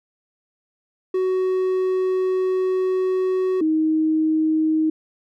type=tone pair in turn; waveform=triangle / sine; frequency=372.9 / 314.4 Hz; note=F#4 / D#4; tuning=+14 / +18 cents; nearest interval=minor third; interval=296 cents; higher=first; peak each=-16 dBFS; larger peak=neither; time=1.14-3.61 / 3.61-4.9 s; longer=first; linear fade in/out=5 ms; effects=none